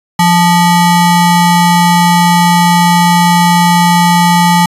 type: ring-modulated tone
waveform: square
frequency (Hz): 523.3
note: C5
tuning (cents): 0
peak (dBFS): -3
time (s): 0.19-4.66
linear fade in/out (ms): 5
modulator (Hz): 349
effects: resampled to 32000 Hz